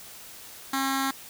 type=tone with notch filter; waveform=10% pulse; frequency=270 Hz; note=C#4; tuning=45 cents flat; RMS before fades=-27 dBFS; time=0.73-1.11 s; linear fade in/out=5 ms; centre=550 Hz; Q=1.9; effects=white hiss -45 dBFS RMS until 1.29 s